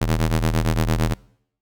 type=ring-modulated tone; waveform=sawtooth; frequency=80.4 Hz; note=E2; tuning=43 cents flat; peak=-11 dBFS; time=0.01-1.14 s; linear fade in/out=10 ms; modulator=35.8 Hz; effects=noise-tail reverb RT60 0.7 s tail -24 dB re dry